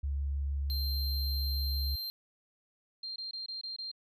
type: tone with vibrato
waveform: sine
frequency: 70 Hz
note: C#2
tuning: 18 cents sharp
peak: -30 dBFS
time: 0.03-1.96 s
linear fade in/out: 10 ms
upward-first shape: triangle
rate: 6.5 Hz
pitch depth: 9 cents each way
type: tone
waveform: square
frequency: 4155 Hz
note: C8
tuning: 13 cents flat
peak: -36 dBFS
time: 0.7-2.1 s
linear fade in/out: 0 ms
type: tone bursts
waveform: sine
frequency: 4181 Hz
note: C8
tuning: 2 cents flat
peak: -37 dBFS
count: 6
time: 3.03-3.915 s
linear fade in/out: 5 ms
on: 130 ms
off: 21 ms
effects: none